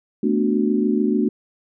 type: chord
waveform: sine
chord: B minor seventh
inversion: third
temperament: equal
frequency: 220 / 246.9 / 293.7 / 370 Hz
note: A3 / B3 / D4 / F#4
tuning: 0 / 0 / 0 / 0 cents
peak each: -20 / -23 / -22 / -23 dBFS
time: 0.23-1.29 s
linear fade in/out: 5 ms
effects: none